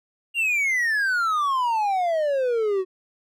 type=exponential sweep; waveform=triangle; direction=down; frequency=2830 to 365.9 Hz; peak=-18 dBFS; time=0.34-2.85 s; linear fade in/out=50 ms; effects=none